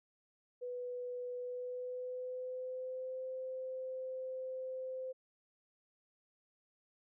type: tone with pitch glide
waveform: sine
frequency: 493.9 to 517.6 Hz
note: B4 to C5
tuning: 0 to -19 cents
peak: -39 dBFS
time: 0.61-5.13 s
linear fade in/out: 20 ms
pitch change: +81 cents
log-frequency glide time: 1.37-3.25 s
effects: none